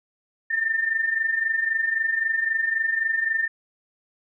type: tone pair together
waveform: sine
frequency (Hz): 1781.2 / 1805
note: A6 / A6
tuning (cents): +21 / +44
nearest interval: unison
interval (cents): 23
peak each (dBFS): -27 / -22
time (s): 0.5-3.48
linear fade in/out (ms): 10
effects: none